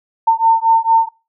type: beating tone pair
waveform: sine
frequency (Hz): 903 / 907.4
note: A5 / A#5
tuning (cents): +45 / -47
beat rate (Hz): 4.4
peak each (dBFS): -12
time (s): 0.27-1.09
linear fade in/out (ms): 10
effects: noise-tail reverb RT60 0.3 s tail -23 dB re dry